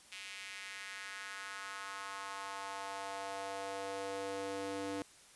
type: tone with high-pass filter sweep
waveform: square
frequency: 98 Hz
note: G2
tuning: in tune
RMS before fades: -43 dBFS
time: 0.12-5.02 s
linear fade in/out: 0 ms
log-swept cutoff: 2500 to 350 Hz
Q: 2.2
effects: white hiss -60 dBFS RMS until 5.35 s + resampled to 24000 Hz